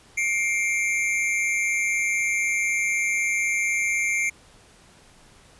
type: tone pair together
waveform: square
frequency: 2128 / 2332 Hz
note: C7 / D7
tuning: +29 / -13 cents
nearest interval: major second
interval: 158 cents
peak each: -25 dBFS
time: 0.17-4.3 s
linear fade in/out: 10 ms
effects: pink hiss -53 dBFS RMS until 5.59 s + resampled to 24000 Hz